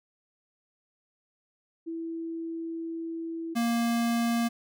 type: tone pair in turn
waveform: sine / square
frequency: 329.6 / 233.7 Hz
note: E4 / A#3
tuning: 0 / +5 cents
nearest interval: tritone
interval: 595 cents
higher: first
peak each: -32 / -25 dBFS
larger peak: second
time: 1.86-3.55 / 3.55-4.49 s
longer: first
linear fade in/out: 20 ms
effects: none